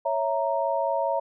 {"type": "chord", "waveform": "sine", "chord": "A# diminished", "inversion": "first", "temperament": "equal", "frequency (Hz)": [554.4, 659.3, 932.3], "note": ["C#5", "E5", "A#5"], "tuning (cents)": [0, 0, 0], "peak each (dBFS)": -27, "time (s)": [0.05, 1.2], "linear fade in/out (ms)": 10, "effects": []}